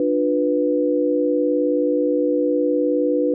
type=chord; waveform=sine; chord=B diminished; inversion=first; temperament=just; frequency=296.3 / 355.6 / 493.9 Hz; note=D4 / F4 / B4; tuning=+15 / +31 / 0 cents; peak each=-20 / -24 / -19 dBFS; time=0-3.34 s; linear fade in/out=2 ms; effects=none